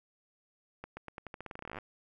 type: accelerating click train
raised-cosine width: 0.5 ms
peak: -27 dBFS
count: 22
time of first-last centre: 0.84-1.786 s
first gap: 130 ms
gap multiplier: 0.87
effects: none